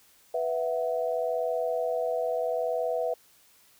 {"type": "chord", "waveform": "sine", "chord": "B suspended fourth", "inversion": "none", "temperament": "equal", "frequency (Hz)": [493.9, 659.3, 740], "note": ["B4", "E5", "F#5"], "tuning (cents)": [0, 0, 0], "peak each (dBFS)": [-29, -29, -35], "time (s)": [0.34, 3.14], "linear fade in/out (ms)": 5, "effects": ["white hiss -60 dBFS RMS until 3.79 s"]}